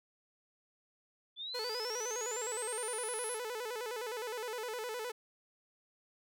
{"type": "linear sweep", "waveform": "sine", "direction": "up", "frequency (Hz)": [3434, 11130], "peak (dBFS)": -39, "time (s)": [1.36, 3.39], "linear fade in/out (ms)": 50}
{"type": "tone with vibrato", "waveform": "sawtooth", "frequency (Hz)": 464.2, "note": "A#4", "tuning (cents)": -7, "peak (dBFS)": -34, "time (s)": [1.54, 5.12], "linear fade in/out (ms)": 10, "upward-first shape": "square", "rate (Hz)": 9.7, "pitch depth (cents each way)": 110}
{"effects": []}